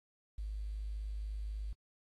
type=tone with quantisation; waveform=sine; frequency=51.91 Hz; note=G#1; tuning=in tune; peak=-37 dBFS; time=0.38-1.73 s; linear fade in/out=5 ms; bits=11; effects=AAC 32 kbps